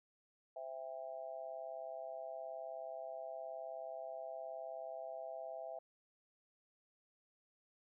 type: tone with amplitude modulation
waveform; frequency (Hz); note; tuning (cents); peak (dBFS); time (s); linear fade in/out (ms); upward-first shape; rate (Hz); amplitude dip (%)
sine; 660; E5; +2; -39; 0.56-5.79; 5; sine; 139; 100
effects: none